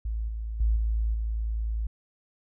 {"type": "tone with level steps", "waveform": "sine", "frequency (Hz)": 55, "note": "A1", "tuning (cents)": 0, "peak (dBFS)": [-27, -30, -20, -23, -26], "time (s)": [0.05, 1.87], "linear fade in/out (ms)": 5, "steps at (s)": [0.28, 0.6, 0.76, 1.14], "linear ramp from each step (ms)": 5, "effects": []}